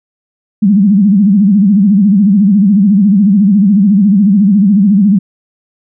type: tone with vibrato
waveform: sine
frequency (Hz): 200.1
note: G3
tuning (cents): +36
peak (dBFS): -4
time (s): 0.62-5.19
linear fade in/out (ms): 10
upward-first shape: sine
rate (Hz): 14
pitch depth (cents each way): 140
effects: none